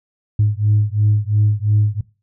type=beating tone pair; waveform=sine; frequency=103.83 / 106.73 Hz; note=G#2 / G#2; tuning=0 / +48 cents; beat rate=2.9 Hz; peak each=-15 dBFS; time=0.39-2.01 s; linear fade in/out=5 ms; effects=noise-tail reverb RT60 0.3 s tail -20 dB re dry + tanh soft clip ceiling -7 dBFS